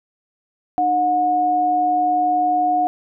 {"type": "tone pair together", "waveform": "sine", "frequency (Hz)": [305.2, 726], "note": ["D#4", "F#5"], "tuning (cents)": [-33, -33], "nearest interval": "octave + minor third", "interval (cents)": 1500, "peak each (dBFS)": [-25, -15], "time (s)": [0.78, 2.87], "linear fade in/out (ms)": 0, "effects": []}